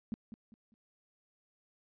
sine tone with echo, 221.7 Hz, A3, 13 cents sharp, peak -33 dBFS, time 0.12-0.14 s, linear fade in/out 0 ms, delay 200 ms, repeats 3, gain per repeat -10 dB, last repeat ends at 0.74 s, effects resampled to 11025 Hz

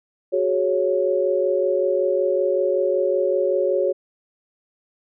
sine chord, F# suspended second, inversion none, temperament equal, 370 / 415.3 / 554.4 Hz, F#4 / G#4 / C#5, 0 / 0 / 0 cents, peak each -22 / -24 / -20 dBFS, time 0.32-3.93 s, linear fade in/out 20 ms, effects none

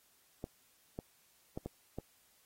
clicks, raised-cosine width 2 ms, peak -26 dBFS, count 5, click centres 0.441 / 0.989 / 1.575 / 1.66 / 1.986 s, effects white hiss -69 dBFS RMS until 2.45 s + AAC 48 kbps

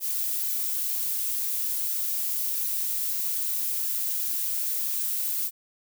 violet noise, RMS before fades -28 dBFS, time 0-5.51 s, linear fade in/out 50 ms, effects none

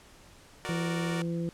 10% pulse chord, Gb augmented, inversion none, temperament equal, 370 / 466.2 / 587.3 Hz, Gb4 / Bb4 / D5, 0 / 0 / 0 cents, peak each -31 dBFS, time 0.65-1.22 s, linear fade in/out 0 ms
harmonic tone, 169.1 Hz, E3, 44 cents sharp, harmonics 1 / 2 / 3, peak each -30 / -36 / -40 dBFS, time 0.69-1.49 s, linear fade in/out 0 ms
effects pink hiss -55 dBFS RMS until 1.53 s + low-pass 10000 Hz 12 dB/octave

